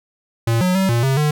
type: tone with pitch steps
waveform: square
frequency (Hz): 115.3 / 182.5 / 191.3 / 117.9 / 134.2 / 150.2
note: A#2 / F#3 / G3 / A#2 / C3 / D3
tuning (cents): -19 / -24 / -42 / +20 / +44 / +39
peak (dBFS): -15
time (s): 0.47-1.31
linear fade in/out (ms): 5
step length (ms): 140
effects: none